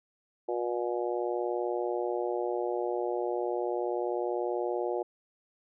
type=harmonic tone; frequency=120.3 Hz; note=B2; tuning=45 cents flat; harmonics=3 / 4 / 5 / 6 / 7; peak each=-32 / -34 / -36 / -38 / -39 dBFS; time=0.48-5.03 s; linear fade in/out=10 ms; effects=none